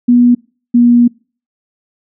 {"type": "tone pair in turn", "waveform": "sine", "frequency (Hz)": [243, 239.9], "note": ["B3", "A#3"], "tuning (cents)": [-28, 50], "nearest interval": "unison", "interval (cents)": 22, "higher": "first", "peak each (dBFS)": -4, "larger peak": "neither", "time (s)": [[0.08, 0.35], [0.74, 1.08]], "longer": "second", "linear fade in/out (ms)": 10, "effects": ["noise-tail reverb RT60 0.4 s tail -26 dB re dry"]}